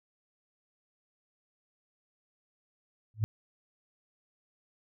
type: tone with exponential growth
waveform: sine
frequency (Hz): 108.7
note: A2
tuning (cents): -21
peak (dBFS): -20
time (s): 3.14-3.24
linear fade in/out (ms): 0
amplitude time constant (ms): 20
effects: none